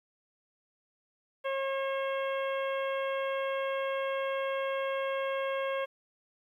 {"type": "harmonic tone", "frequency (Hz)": 541, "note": "C#5", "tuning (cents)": -42, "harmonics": [1, 2, 3, 4, 5, 6], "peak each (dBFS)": [-31, -37, -41, -43, -45, -47], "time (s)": [1.44, 5.86], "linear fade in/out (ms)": 20, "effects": ["11-bit"]}